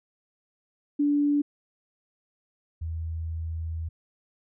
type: tone pair in turn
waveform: sine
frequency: 290 / 81.38 Hz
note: D4 / E2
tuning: -22 / -22 cents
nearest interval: octave + minor seventh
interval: 2200 cents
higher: first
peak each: -20 / -29 dBFS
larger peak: first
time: 0.99-1.42 / 2.81-3.89 s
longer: second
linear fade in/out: 10 ms
effects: none